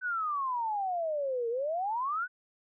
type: exponential two-way sweep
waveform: sine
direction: down then up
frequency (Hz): 1526 to 453.6 to 1526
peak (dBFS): -29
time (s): 0.01-2.28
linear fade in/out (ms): 50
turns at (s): 1.49
effects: none